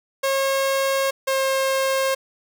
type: tone pair in turn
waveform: sawtooth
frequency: 542 / 534.8 Hz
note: C#5 / C5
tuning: -39 / +38 cents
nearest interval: unison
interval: 23 cents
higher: first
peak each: -15 dBFS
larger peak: neither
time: 0.23-1.11 / 1.27-2.15 s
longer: neither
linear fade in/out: 10 ms
effects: none